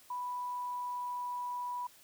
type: tone with pitch glide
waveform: sine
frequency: 987.8 to 981.5 Hz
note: B5 to B5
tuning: 0 to -11 cents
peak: -35 dBFS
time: 0.1-1.87 s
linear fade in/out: 5 ms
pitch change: -11 cents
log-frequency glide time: 0.24-1.45 s
effects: white hiss -60 dBFS RMS until 2.03 s